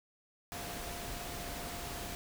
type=tone in noise; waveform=sine; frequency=698.5 Hz; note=F5; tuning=in tune; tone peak=-48 dBFS; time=0.52-2.15 s; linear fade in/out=0 ms; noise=pink; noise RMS=-42 dBFS; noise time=0.52-2.15 s; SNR=-9 dB; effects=none